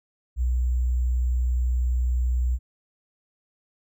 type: tone with sample-and-hold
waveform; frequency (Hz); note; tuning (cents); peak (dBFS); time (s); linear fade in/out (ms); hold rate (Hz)
sine; 61.74; B1; 0; -20; 0.36-2.59; 50; 7350
effects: none